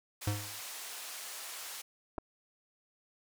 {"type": "band-pass noise", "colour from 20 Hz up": "white", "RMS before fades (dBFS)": -44, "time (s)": [0.21, 1.82], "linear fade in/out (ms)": 10, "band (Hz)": [570, 12000], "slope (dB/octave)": 12}
{"type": "tone with exponential decay", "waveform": "square", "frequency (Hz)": 103.2, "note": "G#2", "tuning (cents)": -10, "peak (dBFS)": -28, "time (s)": [0.27, 0.61], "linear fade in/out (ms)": 5, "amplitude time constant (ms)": 72}
{"type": "clicks", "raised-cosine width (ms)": 1, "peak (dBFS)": -24, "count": 2, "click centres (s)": [2.181, 2.184]}
{"effects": []}